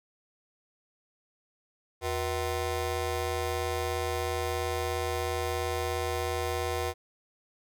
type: ring-modulated tone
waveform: 20% pulse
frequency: 281 Hz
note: C#4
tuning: 24 cents sharp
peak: -21 dBFS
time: 2.01-6.94 s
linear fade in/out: 50 ms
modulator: 199 Hz
effects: none